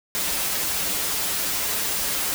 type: noise with comb filter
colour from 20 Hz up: white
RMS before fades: -25 dBFS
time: 0.15-2.34 s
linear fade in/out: 0 ms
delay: 8.2 ms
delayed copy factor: -0.7
effects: none